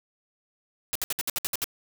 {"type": "noise bursts", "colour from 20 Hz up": "white", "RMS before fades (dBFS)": -28, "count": 9, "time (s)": [0.93, 1.642], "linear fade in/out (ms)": 0, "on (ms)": 24, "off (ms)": 62, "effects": []}